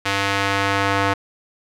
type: tone with band-pass filter sweep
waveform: square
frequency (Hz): 98.9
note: G2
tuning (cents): +16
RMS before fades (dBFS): -20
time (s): 0.05-1.14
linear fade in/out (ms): 10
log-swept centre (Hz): 2400 to 1300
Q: 0.83
effects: none